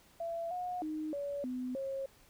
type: tone with pitch steps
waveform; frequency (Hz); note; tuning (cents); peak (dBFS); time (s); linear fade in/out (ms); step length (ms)
sine; 672 / 722 / 309.6 / 569 / 252.5 / 541; E5 / F#5 / D#4 / C#5 / B3 / C#5; +33 / -43 / -9 / +45 / +39 / -42; -35; 0.2-2.06; 5; 310
effects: pink hiss -63 dBFS RMS until 2.29 s